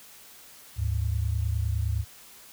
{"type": "tone pair together", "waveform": "sine", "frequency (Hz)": [74.04, 103.83], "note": ["D2", "G#2"], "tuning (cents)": [15, 0], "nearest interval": "tritone", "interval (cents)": 585, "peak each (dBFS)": -27, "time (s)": [0.76, 2.05], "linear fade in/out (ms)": 50, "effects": ["white hiss -50 dBFS RMS until 2.52 s"]}